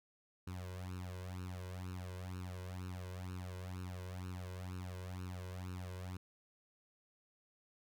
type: tone with flanger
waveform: sawtooth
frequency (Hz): 91.4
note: F#2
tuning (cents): -21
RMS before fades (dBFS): -45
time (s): 0.47-6.17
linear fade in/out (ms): 5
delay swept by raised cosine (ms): 0.73 to 2.03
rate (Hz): 2.1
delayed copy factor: +0.9
effects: none